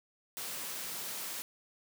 white high-pass noise, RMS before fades -40 dBFS, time 0.37-1.42 s, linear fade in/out 0 ms, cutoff 140 Hz, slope 24 dB/octave, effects none

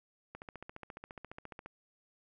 click train, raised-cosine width 0.5 ms, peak -30 dBFS, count 20, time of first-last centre 0.35-1.66 s, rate 14.5 Hz, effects none

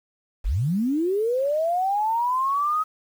sine linear sweep, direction up, 30.87 to 1275 Hz, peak -20 dBFS, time 0.44-2.84 s, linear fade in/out 20 ms, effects 8-bit

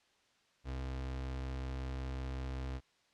35% pulse tone, 65.41 Hz, C2, in tune, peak -36 dBFS, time 0.64-2.81 s, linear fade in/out 50 ms, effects white hiss -71 dBFS RMS until 3.13 s + low-pass 5000 Hz 12 dB/octave

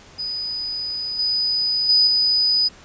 sine tone with level steps, 4978 Hz, D#8, in tune, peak -24 / -18 / -12 / -15 dBFS, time 0.18-2.69 s, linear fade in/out 20 ms, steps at 1.19 / 1.89 / 2.07 s, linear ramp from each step 2 ms, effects pink hiss -46 dBFS RMS until 2.84 s + resampled to 16000 Hz

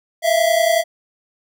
square tone pair together, 648.1 / 679 Hz, E5 / F5, -30 / -49 cents, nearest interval minor second, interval 81 cents, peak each -17 dBFS, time 0.22-0.84 s, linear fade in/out 50 ms, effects none

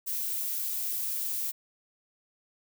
violet noise, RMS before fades -32 dBFS, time 0.06-1.52 s, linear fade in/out 20 ms, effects none

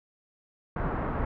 pink low-pass noise, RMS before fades -30 dBFS, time 0.76-1.25 s, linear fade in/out 5 ms, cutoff 1500 Hz, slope 24 dB/octave, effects none

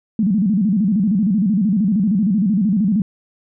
sine tone with vibrato, 201.2 Hz, G3, 45 cents sharp, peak -13 dBFS, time 0.19-3.02 s, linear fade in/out 2 ms, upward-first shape square, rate 13 Hz, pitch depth 160 cents each way, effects none

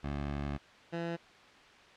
15% pulse tone pair in turn, 71.4 / 168.84 Hz, D2 / E3, -48 / +42 cents, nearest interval octave + minor third, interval 1490 cents, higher second, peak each -28 dBFS, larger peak neither, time 0.03-0.58 / 0.92-1.17 s, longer first, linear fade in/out 20 ms, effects white hiss -56 dBFS RMS until 1.96 s + low-pass 3000 Hz 12 dB/octave

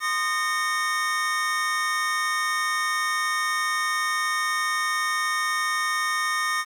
square tone cluster, 1045 / 1228 / 1836 / 2222 Hz, C6 / D#6 / A#6 / C#7, -2 / -23 / -27 / +4 cents, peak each -35 / -27 / -27 / -35 dBFS, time 0-6.65 s, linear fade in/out 50 ms, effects low-pass 11000 Hz 12 dB/octave + 9-bit

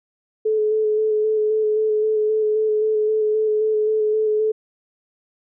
sine tone with vibrato, 430.6 Hz, A4, 37 cents flat, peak -16 dBFS, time 0.45-4.52 s, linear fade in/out 10 ms, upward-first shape square, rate 3.8 Hz, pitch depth 15 cents each way, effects none

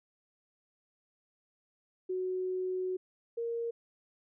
sine tone pair in turn, 370 / 465.6 Hz, F#4 / A#4, 0 / -2 cents, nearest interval major third, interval 398 cents, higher second, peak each -31 / -32 dBFS, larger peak first, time 2.09-2.97 / 3.37-3.71 s, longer first, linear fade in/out 10 ms, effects none

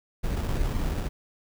brown noise with sample-and-hold, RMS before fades -27 dBFS, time 0.23-1.09 s, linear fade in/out 20 ms, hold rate 2100 Hz, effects none

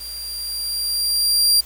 sawtooth tone with level ramp, 4752 Hz, D8, 20 cents sharp, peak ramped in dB -28 to -9 dBFS, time 0-1.61 s, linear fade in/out 10 ms, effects added 60 Hz sine -43 dBFS peak until 1.65 s + white hiss -43 dBFS RMS until 1.65 s

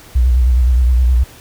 sine tone with vibrato, 62 Hz, B1, 7 cents sharp, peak -8 dBFS, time 0.15-1.24 s, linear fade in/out 10 ms, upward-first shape square, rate 9.6 Hz, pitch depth 66 cents each way, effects pink hiss -40 dBFS RMS until 1.4 s

